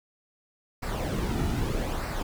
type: noise with flanger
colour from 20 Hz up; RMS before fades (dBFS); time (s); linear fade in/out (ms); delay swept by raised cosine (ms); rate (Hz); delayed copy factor
brown; -29; 0.82-2.23; 10; 0.3 to 1.9; 0.8; -0.55
effects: none